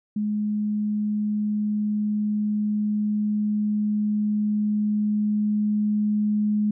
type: tone with level ramp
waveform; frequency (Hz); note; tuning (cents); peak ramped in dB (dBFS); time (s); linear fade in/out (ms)
sine; 210.1; G#3; +20; -22 to -19; 0.16-6.71; 5
effects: none